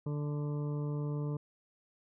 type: harmonic tone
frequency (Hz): 147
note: D3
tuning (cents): +2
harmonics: 1 / 2 / 3 / 4 / 6 / 7 / 8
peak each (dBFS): -33 / -42 / -43 / -51 / -56 / -54 / -58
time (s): 0.06-1.37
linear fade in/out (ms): 5
effects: none